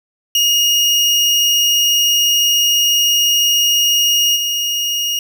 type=tone with level steps; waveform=30% pulse; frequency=2861 Hz; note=F7; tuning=41 cents sharp; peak=-8 / -13 dBFS; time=0.35-5.19 s; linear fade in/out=2 ms; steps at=4.35 s; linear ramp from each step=20 ms; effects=none